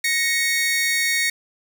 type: tone pair together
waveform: sawtooth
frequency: 1875.3 / 2209 Hz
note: A#6 / C#7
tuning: +10 / -7 cents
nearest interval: minor third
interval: 283 cents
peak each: -18 dBFS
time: 0.04-1.3 s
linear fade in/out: 5 ms
effects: none